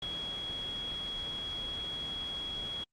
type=tone in noise; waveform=sine; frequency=3322 Hz; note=G#7; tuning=in tune; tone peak=-35 dBFS; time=0.02-2.84 s; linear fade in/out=5 ms; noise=pink; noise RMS=-44 dBFS; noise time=0.02-2.84 s; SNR=+6 dB; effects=low-pass 5000 Hz 12 dB/octave + Opus 48 kbps